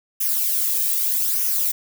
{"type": "noise with flanger", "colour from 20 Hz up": "violet", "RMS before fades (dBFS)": -21, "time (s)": [0.2, 1.72], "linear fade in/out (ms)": 10, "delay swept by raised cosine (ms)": [0.24, 1.44], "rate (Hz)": 0.81, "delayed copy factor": -0.55, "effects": []}